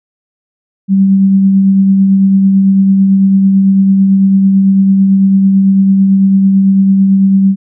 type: tone with tremolo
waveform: sine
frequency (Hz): 194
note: G3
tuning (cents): -18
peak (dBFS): -3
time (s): 0.88-7.56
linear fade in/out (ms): 50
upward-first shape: triangle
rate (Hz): 9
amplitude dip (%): 30
effects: none